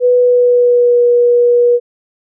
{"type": "tone with pitch glide", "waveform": "sine", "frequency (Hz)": [493.9, 482.3], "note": ["B4", "B4"], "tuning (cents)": [0, -41], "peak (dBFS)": -6, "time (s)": [0, 1.8], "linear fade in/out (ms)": 50, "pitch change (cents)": -41, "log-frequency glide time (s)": [0.16, 1.03], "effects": []}